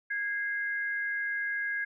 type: tone pair together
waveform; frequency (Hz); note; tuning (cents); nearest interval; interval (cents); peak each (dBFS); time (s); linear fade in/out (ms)
sine; 1644.4 / 2093; G#6 / C7; -18 / 0; major third; 418; -30 / -37; 0.1-1.85; 10
effects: none